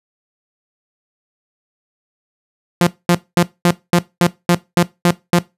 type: tone bursts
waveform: sawtooth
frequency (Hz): 174.61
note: F3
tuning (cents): 0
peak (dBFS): -5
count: 10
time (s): 2.81-5.39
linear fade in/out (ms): 2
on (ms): 60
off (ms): 220
effects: noise-tail reverb RT60 0.2 s tail -18 dB re dry + resampled to 32000 Hz